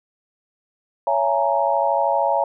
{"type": "chord", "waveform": "sine", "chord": "A# half-diminished seventh", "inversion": "first", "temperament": "just", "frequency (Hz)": [559.4, 671.3, 839.1, 932.3], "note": ["C#5", "E5", "G#5", "A#5"], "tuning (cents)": [16, 31, 18, 0], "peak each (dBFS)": -22, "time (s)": [1.07, 2.44], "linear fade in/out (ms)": 2, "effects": []}